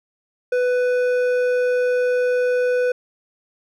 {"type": "tone with hard clipping", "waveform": "sine", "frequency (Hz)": 496.8, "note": "B4", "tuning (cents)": 10, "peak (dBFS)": -18, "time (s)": [0.52, 2.92], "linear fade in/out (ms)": 5, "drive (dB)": 8, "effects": []}